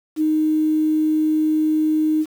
sine tone with quantisation, 310 Hz, D#4, 6 cents flat, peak -15 dBFS, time 0.16-2.26 s, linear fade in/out 50 ms, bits 7, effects none

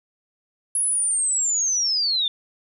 sine linear sweep, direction down, 10620 to 3520 Hz, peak -19 dBFS, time 0.75-2.28 s, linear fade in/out 2 ms, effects none

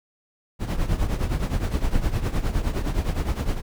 brown noise with tremolo, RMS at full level -20 dBFS, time 0.59-3.62 s, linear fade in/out 50 ms, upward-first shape triangle, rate 9.7 Hz, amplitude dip 80%, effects none

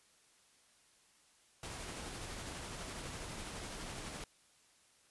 pink noise with tremolo, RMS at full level -44 dBFS, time 1.63-4.24 s, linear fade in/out 2 ms, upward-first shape sine, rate 12 Hz, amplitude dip 25%, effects white hiss -68 dBFS RMS until 5.1 s + resampled to 24000 Hz

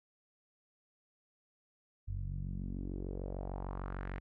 sawtooth tone with low-pass filter sweep, 46.65 Hz, F#1, 15 cents sharp, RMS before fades -40 dBFS, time 2.07-4.2 s, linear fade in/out 20 ms, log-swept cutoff 94 to 2100 Hz, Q 2.6, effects none

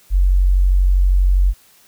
sine tone, 46.25 Hz, F#1, in tune, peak -10 dBFS, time 0.1-1.54 s, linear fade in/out 50 ms, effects white hiss -51 dBFS RMS until 1.87 s

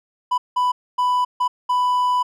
triangle tone bursts at uneven times, 993 Hz, B5, 9 cents sharp, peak -14 dBFS, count 5, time 0.31-0.38 / 0.56-0.72 / 0.98-1.25 / 1.4-1.48 / 1.69-2.23 s, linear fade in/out 10 ms, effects none

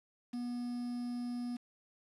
triangle tone with quantisation, 242.8 Hz, B3, 29 cents flat, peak -34 dBFS, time 0.33-1.57 s, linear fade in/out 10 ms, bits 9, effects low-pass 9000 Hz 12 dB/octave

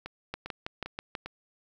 two click trains, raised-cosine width 0.3 ms, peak -18 / -22 dBFS, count 6 / 4, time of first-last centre 0.34-1.152 / 0.06-1.26 s, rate 6.16 / 2.5 Hz, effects 10-bit

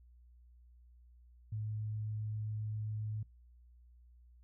sine tone, 107.5 Hz, A2, 40 cents flat, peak -36 dBFS, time 1.52-3.23 s, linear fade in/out 5 ms, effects noise-tail reverb RT60 0.2 s tail -24 dB re dry + added 60 Hz sine -58 dBFS peak until 4.43 s

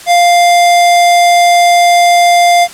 square tone, 698.5 Hz, F5, in tune, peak -5 dBFS, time 0.06-2.68 s, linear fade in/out 50 ms, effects white hiss -31 dBFS RMS until 2.73 s + low-pass 10000 Hz 12 dB/octave

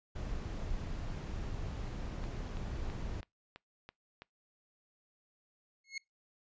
brown noise, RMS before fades -39 dBFS, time 0.15-3.21 s, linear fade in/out 10 ms
click train, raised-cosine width 0.3 ms, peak -32 dBFS, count 7, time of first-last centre 2.24-4.22 s, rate 3.03 Hz
sawtooth tone with exponential growth, 2169 Hz, C#7, 38 cents flat, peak -31 dBFS, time 5.84-5.98 s, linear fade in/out 5 ms, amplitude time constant 29 ms
effects noise-tail reverb RT60 0.2 s tail -25 dB re dry + resampled to 16000 Hz

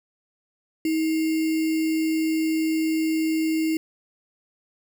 sine tone with sample-and-hold, 318.5 Hz, D#4, 41 cents sharp, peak -20 dBFS, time 0.85-3.77 s, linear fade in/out 2 ms, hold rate 2450 Hz, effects none

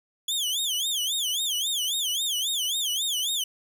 sawtooth tone with vibrato, 3306 Hz, G#7, 9 cents flat, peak -22 dBFS, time 0.28-3.44 s, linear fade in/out 5 ms, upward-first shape sine, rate 3.7 Hz, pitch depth 210 cents each way, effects none

